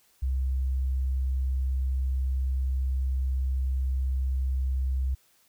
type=tone; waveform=sine; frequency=65.41 Hz; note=C2; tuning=in tune; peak=-24 dBFS; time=0.22-5.15 s; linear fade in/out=10 ms; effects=white hiss -64 dBFS RMS until 5.48 s